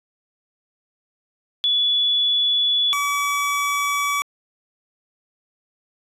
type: tone pair in turn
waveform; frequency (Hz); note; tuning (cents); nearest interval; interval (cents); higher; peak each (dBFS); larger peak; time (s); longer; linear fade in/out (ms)
sine / 25% pulse; 3424 / 1142.6; A7 / D6; -48 / -48; octave + perfect fifth; 1900; first; -16; neither; 1.64-2.93 / 2.93-4.22; neither; 0
effects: resampled to 32000 Hz